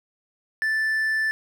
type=tone; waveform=triangle; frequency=1760 Hz; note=A6; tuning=in tune; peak=-19 dBFS; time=0.62-1.31 s; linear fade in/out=0 ms; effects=none